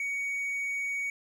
triangle tone, 2243 Hz, C#7, 20 cents sharp, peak -28 dBFS, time 0-1.1 s, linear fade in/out 2 ms, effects none

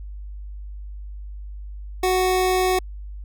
25% pulse tone, 370 Hz, F#4, in tune, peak -14 dBFS, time 2.03-2.79 s, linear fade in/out 5 ms, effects added 50 Hz sine -32 dBFS peak until 3.24 s

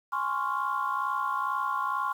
sine chord, Db major seventh, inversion second, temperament equal, 830.6 / 1046.5 / 1108.7 / 1396.9 Hz, Ab5 / C6 / Db6 / F6, 0 / 0 / 0 / 0 cents, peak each -36 / -30 / -30 / -34 dBFS, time 0.12-2.13 s, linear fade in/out 10 ms, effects tanh soft clip ceiling -18 dBFS + 9-bit

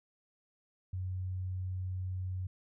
sine tone, 92.5 Hz, F#2, in tune, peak -34 dBFS, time 0.93-2.47 s, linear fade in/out 5 ms, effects none

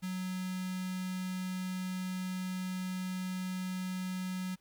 square tone with notch filter, 185 Hz, F#3, in tune, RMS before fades -37 dBFS, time 0.02-4.56 s, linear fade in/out 20 ms, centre 610 Hz, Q 0.64, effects pink hiss -72 dBFS RMS until 4.6 s

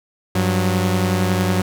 sawtooth tone pair together, 96.7 / 182.55 Hz, G2 / F#3, -23 / -23 cents, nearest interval major seventh, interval 1100 cents, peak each -15 dBFS, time 0.35-1.62 s, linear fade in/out 5 ms, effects none

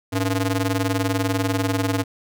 sawtooth ring-modulated tone, 192.2 Hz, G3, 34 cents flat, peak -13 dBFS, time 0.12-2.04 s, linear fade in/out 20 ms, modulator 86 Hz, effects none

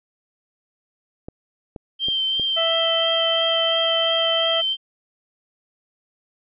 clicks, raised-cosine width 2 ms, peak -20 dBFS, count 4, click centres 1.285 / 1.762 / 2.085 / 2.397 s
sine tone with vibrato, 3136 Hz, G7, in tune, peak -19 dBFS, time 1.99-4.77 s, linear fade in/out 50 ms, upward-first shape triangle, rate 2.9 Hz, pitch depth 26 cents each way
sawtooth tone, 660 Hz, E5, 2 cents sharp, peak -17 dBFS, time 2.56-4.62 s, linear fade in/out 20 ms
effects resampled to 8000 Hz

